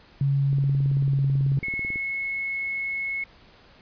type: tone with pitch glide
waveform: sine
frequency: 138.8 to 137.52 Hz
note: C#3 to C#3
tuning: +3 to -13 cents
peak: -19 dBFS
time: 0.21-1.59 s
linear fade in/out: 2 ms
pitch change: -16 cents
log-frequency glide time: 0.71-1.32 s
type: click train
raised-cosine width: 3 ms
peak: -25 dBFS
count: 27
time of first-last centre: 0.53-1.959 s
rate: 18.2 Hz
type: tone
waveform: sine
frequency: 2186 Hz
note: C#7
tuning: 25 cents flat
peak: -26 dBFS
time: 1.63-3.24 s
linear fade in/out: 5 ms
effects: pink hiss -53 dBFS RMS until 3.81 s + resampled to 11025 Hz